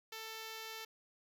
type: tone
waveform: 5% pulse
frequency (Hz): 443.5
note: A4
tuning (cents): +14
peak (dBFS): -33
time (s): 0.12-0.85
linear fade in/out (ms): 5
effects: none